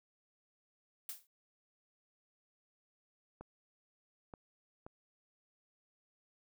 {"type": "noise with exponential decay", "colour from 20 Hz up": "blue", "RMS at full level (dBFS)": -39, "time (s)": [1.09, 1.27], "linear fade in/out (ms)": 2, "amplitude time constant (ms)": 38}
{"type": "clicks", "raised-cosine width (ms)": 1, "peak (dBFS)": -34, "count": 3, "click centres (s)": [3.41, 4.338, 4.865]}
{"effects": []}